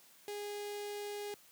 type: tone with notch filter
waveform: sawtooth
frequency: 411.8 Hz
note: G#4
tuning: 15 cents flat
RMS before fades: -42 dBFS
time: 0.28-1.34 s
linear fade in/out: 0 ms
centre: 1300 Hz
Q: 1.4
effects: white hiss -62 dBFS RMS until 1.51 s + high-pass 100 Hz 12 dB/octave